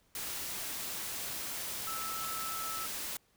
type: tone in noise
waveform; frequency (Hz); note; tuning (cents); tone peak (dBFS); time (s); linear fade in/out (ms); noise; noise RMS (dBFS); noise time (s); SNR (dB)
sine; 1312; E6; -9; -39; 1.87-2.86; 2; white; -39; 0.15-3.17; -3
effects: pink hiss -70 dBFS RMS until 3.36 s